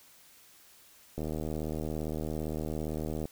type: click train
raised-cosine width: 2 ms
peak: -22 dBFS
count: 162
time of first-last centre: 1.18-3.255 s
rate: 77.6 Hz
effects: white hiss -58 dBFS RMS until 3.31 s